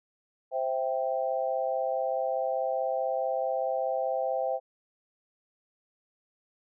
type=chord; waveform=sine; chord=C major; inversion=none; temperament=equal; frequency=523.3 / 659.3 / 784 Hz; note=C5 / E5 / G5; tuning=0 / 0 / 0 cents; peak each=-30 / -31 / -32 dBFS; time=0.51-4.6 s; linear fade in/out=50 ms; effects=none